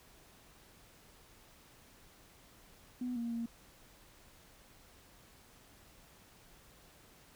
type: tone with pitch steps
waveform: sine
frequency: 248.2 / 234.5 / 232.2 Hz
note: B3 / A#3 / A#3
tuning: +9 / +11 / -7 cents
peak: -34 dBFS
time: 3.01-3.46 s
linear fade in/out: 5 ms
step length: 150 ms
effects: tanh soft clip ceiling -30 dBFS + pink hiss -61 dBFS RMS until 7.35 s